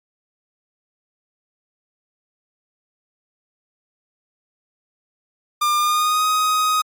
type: tone with pitch glide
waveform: 45% pulse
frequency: 1200 to 1254.6 Hz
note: D6 to D#6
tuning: +37 to +14 cents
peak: -16 dBFS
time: 5.61-6.82 s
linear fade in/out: 10 ms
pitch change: +77 cents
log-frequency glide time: 5.77-6.25 s
effects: AAC 64 kbps